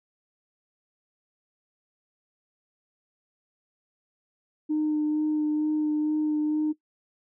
sine tone with vibrato, 304.3 Hz, D#4, 38 cents flat, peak -21 dBFS, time 4.69-6.73 s, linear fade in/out 20 ms, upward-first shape sine, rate 2.2 Hz, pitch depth 13 cents each way, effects noise-tail reverb RT60 0.1 s tail -18 dB re dry + tanh soft clip ceiling -19 dBFS

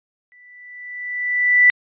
sine tone with exponential growth, 1975.5 Hz, B6, in tune, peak -7 dBFS, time 0.32-1.7 s, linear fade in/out 0 ms, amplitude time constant 300 ms, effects resampled to 8000 Hz

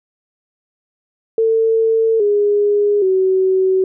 sine tone with pitch steps, 448.7 / 411.5 / 377.3 Hz, A4 / G#4 / F#4, +34 / -16 / +34 cents, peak -11 dBFS, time 1.38-3.84 s, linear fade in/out 2 ms, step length 820 ms, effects none

